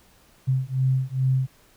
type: beating tone pair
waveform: sine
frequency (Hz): 130 / 132.4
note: C3 / C3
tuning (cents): -11 / +21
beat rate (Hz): 2.4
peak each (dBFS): -23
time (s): 0.47-1.47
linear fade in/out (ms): 20
effects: pink hiss -57 dBFS RMS until 1.76 s